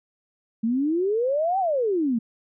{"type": "exponential two-way sweep", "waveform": "sine", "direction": "up then down", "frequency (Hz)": [217.4, 793, 217.4], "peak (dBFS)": -20, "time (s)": [0.63, 2.19], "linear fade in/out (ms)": 10, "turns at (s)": 1.59, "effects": []}